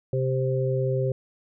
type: harmonic tone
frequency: 130.81 Hz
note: C3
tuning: in tune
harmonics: 1 / 3 / 4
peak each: -24 / -28 / -28 dBFS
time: 0.13-1.12 s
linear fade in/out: 2 ms
effects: none